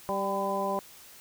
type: harmonic tone with a mistuned harmonic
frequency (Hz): 196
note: G3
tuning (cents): 0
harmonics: 1 / 2 / 3 / 4 / 5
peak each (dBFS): -36 / -35 / -32 / -34 / -32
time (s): 0.09-0.79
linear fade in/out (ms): 0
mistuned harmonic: 5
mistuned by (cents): +44
effects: white hiss -51 dBFS RMS until 1.2 s